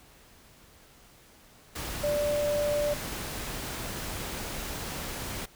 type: tone in noise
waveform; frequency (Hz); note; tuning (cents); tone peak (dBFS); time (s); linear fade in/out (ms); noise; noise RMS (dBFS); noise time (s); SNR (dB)
sine; 587.3; D5; 0; -25; 2.03-2.94; 10; pink; -36; 1.75-5.46; +8
effects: pink hiss -56 dBFS RMS until 5.55 s